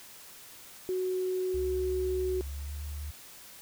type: tone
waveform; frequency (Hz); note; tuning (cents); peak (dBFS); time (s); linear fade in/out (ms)
sine; 370; F#4; 0; -28; 0.89-2.41; 0
type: tone with pitch glide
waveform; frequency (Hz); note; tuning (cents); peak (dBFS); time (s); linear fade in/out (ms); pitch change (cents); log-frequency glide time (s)
sine; 68.7 to 73.63; C#2 to D2; -15 to +5; -35; 1.54-3.11; 5; +120; 2.38-2.8
effects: white hiss -50 dBFS RMS until 3.61 s